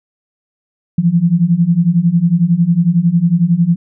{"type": "beating tone pair", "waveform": "sine", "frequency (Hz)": [164.81, 175.81], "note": ["E3", "F3"], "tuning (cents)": [0, 12], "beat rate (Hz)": 11, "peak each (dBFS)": [-13, -11], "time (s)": [0.98, 3.76], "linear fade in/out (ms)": 5, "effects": []}